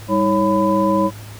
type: tone cluster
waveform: sine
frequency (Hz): 198.8 / 318.2 / 552 / 1001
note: G3 / D#4 / C#5 / B5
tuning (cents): +25 / +39 / -7 / +23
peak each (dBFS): -19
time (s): 0.08-1.11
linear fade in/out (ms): 50
effects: added 105 Hz sine -34 dBFS peak until 1.39 s + pink hiss -40 dBFS RMS until 1.39 s